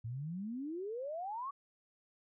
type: exponential sweep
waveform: sine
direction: up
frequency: 108.6 to 1150 Hz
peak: -38 dBFS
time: 0.04-1.51 s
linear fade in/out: 10 ms
effects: none